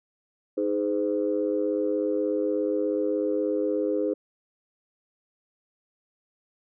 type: chord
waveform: sine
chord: Ab major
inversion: second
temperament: equal with one note detuned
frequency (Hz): 311.1 / 415.3 / 511.9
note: Eb4 / Ab4 / C5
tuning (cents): 0 / 0 / -38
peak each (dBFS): -27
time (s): 0.57-4.14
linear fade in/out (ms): 10
effects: tanh soft clip ceiling -14 dBFS